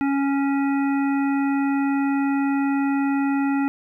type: harmonic tone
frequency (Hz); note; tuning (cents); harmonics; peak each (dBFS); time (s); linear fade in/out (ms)
277.2; C#4; 0; 1 / 3 / 5 / 7 / 9; -19 / -29 / -33 / -36 / -38; 0.01-3.68; 0
effects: 10-bit